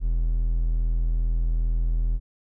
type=tone; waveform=triangle; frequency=41.2 Hz; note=E1; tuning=in tune; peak=-18 dBFS; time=0-2.2 s; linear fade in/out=50 ms; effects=none